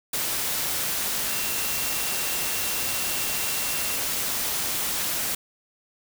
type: tone in noise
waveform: sine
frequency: 2730 Hz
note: F7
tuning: 40 cents flat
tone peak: -37 dBFS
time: 1.28-3.97 s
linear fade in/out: 5 ms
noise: white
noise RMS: -27 dBFS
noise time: 0.13-5.35 s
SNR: -13 dB
effects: none